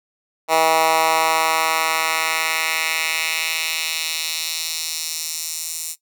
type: tone with high-pass filter sweep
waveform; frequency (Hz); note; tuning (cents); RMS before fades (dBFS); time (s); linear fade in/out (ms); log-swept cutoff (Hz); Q
10% pulse; 160.9; E3; -42; -21; 0.48-5.96; 50; 700 to 7500; 1.4
effects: noise-tail reverb RT60 0.1 s tail -17 dB re dry